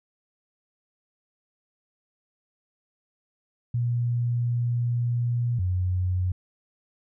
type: tone pair in turn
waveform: sine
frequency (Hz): 120 / 91.29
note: B2 / F#2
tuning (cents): -49 / -23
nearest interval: perfect fourth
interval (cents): 474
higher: first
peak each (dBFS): -22 / -22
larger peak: neither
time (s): 3.74-5.59 / 5.59-6.32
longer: first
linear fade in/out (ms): 5
effects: none